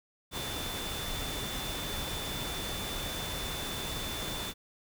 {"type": "tone in noise", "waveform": "sine", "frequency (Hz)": 3520, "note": "A7", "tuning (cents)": 0, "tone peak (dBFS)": -40, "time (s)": [0.31, 4.54], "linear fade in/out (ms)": 50, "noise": "pink", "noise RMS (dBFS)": -37, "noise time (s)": [0.31, 4.54], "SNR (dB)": -6, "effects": []}